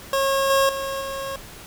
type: tone with level steps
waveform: 25% pulse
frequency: 544 Hz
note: C#5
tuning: 33 cents flat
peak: -15 / -12 / -22 / -24 dBFS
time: 0.13-1.36 s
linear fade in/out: 2 ms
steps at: 0.5 / 0.69 / 1.01 s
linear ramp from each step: 2 ms
effects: pink hiss -41 dBFS RMS until 1.66 s